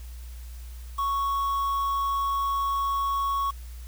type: tone with quantisation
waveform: triangle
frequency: 1108.7 Hz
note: C#6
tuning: in tune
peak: -22 dBFS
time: 0.98-3.51 s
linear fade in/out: 10 ms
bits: 7
effects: added 60 Hz sine -37 dBFS peak until 3.87 s + white hiss -53 dBFS RMS until 3.87 s